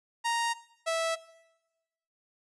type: tone pair in turn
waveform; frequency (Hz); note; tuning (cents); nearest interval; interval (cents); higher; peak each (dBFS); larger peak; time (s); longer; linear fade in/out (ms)
sawtooth; 932.3 / 656; A#5 / E5; 0 / -9; tritone; 609; first; -23; neither; 0.24-0.54 / 0.86-1.16; neither; 20
effects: noise-tail reverb RT60 1.0 s tail -19 dB re dry + resampled to 24000 Hz